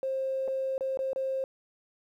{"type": "tone with dropouts", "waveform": "triangle", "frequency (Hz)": 531, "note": "C5", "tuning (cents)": 25, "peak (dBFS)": -24, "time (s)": [0.03, 1.44], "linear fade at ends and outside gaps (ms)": 1, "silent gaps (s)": [[0.478, 0.482], [0.78, 0.808], [0.973, 0.99], [1.132, 1.16]], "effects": ["tanh soft clip ceiling -26 dBFS", "11-bit"]}